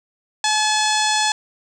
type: harmonic tone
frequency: 857 Hz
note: A5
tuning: 46 cents flat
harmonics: 1 / 2 / 3 / 4 / 5 / 6 / 7 / 8 / 9 / 10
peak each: -20 / -24 / -28 / -24 / -26 / -28 / -29 / -29 / -30 / -31 dBFS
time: 0.44-1.32 s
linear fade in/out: 2 ms
effects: 8-bit